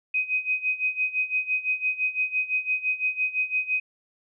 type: tone with tremolo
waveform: sine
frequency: 2513 Hz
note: D#7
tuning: 17 cents sharp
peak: -20 dBFS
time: 0.14-3.8 s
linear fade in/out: 5 ms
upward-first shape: sine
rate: 5.9 Hz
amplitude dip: 85%
effects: none